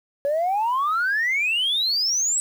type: exponential sweep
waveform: sine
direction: up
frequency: 554.4 to 8000 Hz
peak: -18 dBFS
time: 0.25-2.4 s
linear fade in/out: 0 ms
effects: tanh soft clip ceiling -16 dBFS + 8-bit